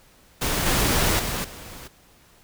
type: noise with level steps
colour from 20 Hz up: pink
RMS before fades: -24 / -21 / -27 / -40 dBFS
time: 0.41-1.88 s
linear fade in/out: 10 ms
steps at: 0.66 / 1.19 / 1.44 s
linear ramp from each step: 5 ms
effects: pink hiss -55 dBFS RMS until 2.43 s